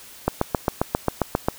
click train, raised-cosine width 1 ms, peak -4 dBFS, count 10, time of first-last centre 0.28-1.485 s, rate 7.47 Hz, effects white hiss -44 dBFS RMS until 1.58 s

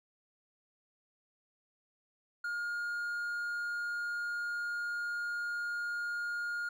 triangle tone, 1421 Hz, F6, 30 cents sharp, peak -32 dBFS, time 2.44-6.69 s, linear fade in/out 5 ms, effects none

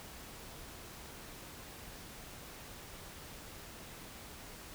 silence, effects pink hiss -50 dBFS RMS until 4.74 s

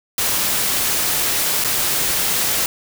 white noise with dropouts, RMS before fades -19 dBFS, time 0.18-2.66 s, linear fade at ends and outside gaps 1 ms, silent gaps 1.64-1.646 s, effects none

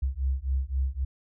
sine beating tone pair, 64.7 / 68.5 Hz, C2 / C#2, -19 / -20 cents, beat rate 3.8 Hz, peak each -28 dBFS, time 0.02-1.05 s, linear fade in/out 10 ms, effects none

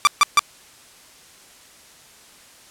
sawtooth tone bursts, 1174.7 Hz, D6, in tune, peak -6 dBFS, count 3, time 0.05-0.393 s, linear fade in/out 0 ms, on 21 ms, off 140 ms, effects white hiss -48 dBFS RMS until 2.7 s + low-pass 10000 Hz 12 dB/octave

